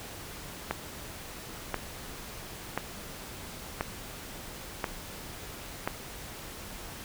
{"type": "click train", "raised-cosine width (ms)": 0.5, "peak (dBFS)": -13, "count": 6, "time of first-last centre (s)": [0.71, 5.875], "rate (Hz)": 0.968, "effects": ["pink hiss -43 dBFS RMS until 7.04 s"]}